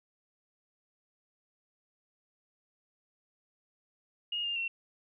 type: tone with pitch steps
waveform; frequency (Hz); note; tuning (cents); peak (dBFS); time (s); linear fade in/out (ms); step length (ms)
sine; 2859 / 2808 / 2721; F7 / F7 / F7; +40 / +9 / -46; -31; 4.32-4.68; 5; 120
effects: none